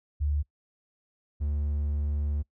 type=tone pair in turn; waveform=sine / triangle; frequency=73.2 / 73.2 Hz; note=D2 / D2; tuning=-5 / -5 cents; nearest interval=unison; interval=0 cents; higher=neither; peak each=-24 dBFS; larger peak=neither; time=0.2-0.43 / 1.4-2.43 s; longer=second; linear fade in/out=20 ms; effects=noise-tail reverb RT60 0.1 s tail -23 dB re dry